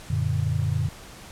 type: chord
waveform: sine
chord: Gb augmented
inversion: none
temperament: equal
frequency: 92.5 / 116.54 / 146.83 Hz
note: Gb2 / Bb2 / D3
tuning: 0 / 0 / 0 cents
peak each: -26 dBFS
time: 0.1-0.89 s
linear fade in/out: 5 ms
effects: pink hiss -44 dBFS RMS until 1.31 s + low-pass 11000 Hz 12 dB/octave